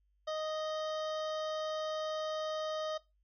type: harmonic tone with a mistuned harmonic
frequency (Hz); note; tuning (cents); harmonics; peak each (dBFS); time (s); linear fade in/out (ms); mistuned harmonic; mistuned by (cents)
622.3; D#5; 0; 1 / 2 / 3 / 5 / 6 / 7 / 8 / 9 / 10; -35 / -42 / -52 / -48 / -50 / -58 / -53 / -61 / -62; 0.27-2.98; 10; 9; +29
effects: noise-tail reverb RT60 0.2 s tail -18 dB re dry + added 50 Hz sine -70 dBFS peak until 3.23 s